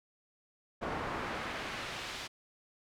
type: noise with band-pass filter sweep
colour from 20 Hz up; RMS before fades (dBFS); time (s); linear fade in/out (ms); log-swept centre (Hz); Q
brown; -39; 0.81-2.28; 20; 960 to 4200; 0.84
effects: none